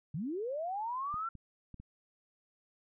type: linear sweep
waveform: sine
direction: up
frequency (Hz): 130.81 to 1373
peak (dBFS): -34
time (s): 0.14-1.29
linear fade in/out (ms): 5
type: clicks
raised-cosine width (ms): 5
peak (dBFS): -36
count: 4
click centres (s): 1.142 / 1.353 / 1.743 / 1.8
effects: none